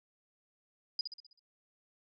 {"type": "tone with echo", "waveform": "sine", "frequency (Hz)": 4934, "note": "D#8", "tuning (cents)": -15, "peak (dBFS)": -30, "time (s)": [0.99, 1.01], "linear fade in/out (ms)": 2, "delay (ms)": 64, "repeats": 6, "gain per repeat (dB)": -6, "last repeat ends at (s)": 1.394, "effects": []}